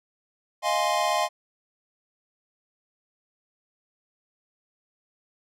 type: chord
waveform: square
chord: F minor seventh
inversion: third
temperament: equal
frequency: 622.3 / 698.5 / 830.6 / 1046.5 Hz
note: Eb5 / F5 / Ab5 / C6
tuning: 0 / 0 / 0 / 0 cents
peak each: -29 / -28 / -29 / -28 dBFS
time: 0.62-1.29 s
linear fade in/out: 50 ms
effects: low-pass 10000 Hz 12 dB/octave